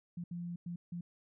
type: tone bursts at uneven times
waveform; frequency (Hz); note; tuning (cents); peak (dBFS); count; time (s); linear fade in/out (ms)
sine; 173.4; F3; -12; -38; 4; 0.17-0.24 / 0.31-0.56 / 0.66-0.76 / 0.92-1.01; 5
effects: none